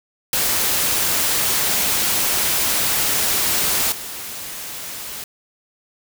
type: noise with level steps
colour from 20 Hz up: white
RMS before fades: -19 / -31 dBFS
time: 0.33-5.24 s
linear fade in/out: 2 ms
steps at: 3.92 s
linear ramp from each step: 2 ms
effects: none